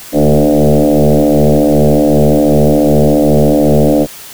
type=tone with frequency modulation; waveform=sine; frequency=146.9 Hz; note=D3; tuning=1 cent sharp; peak=-5 dBFS; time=0.12-4.07 s; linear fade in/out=50 ms; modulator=74.1 Hz; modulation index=6.6; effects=white hiss -31 dBFS RMS until 4.33 s